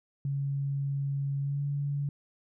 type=tone with pitch glide; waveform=sine; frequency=139.4 to 142.49 Hz; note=C#3 to C#3; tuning=+10 to +48 cents; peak=-28 dBFS; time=0.25-2.09 s; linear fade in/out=2 ms; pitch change=+38 cents; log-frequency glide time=1.4-1.62 s; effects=none